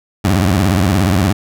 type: tone with vibrato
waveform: 20% pulse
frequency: 93.7 Hz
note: F#2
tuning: 22 cents sharp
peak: -6 dBFS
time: 0.24-1.33 s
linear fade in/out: 10 ms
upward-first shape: sine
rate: 17 Hz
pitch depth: 210 cents each way
effects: none